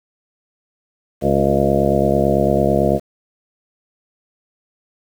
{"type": "harmonic tone with a mistuned harmonic", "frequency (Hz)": 69, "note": "C#2", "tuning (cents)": -7, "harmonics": [1, 2, 3, 4, 5, 6, 7, 8, 9, 10], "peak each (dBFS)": [-25, -22, -20, -25, -22, -25, -21, -25, -19, -23], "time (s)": [1.21, 3], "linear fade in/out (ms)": 50, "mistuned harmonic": 5, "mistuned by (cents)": 38, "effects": ["7-bit"]}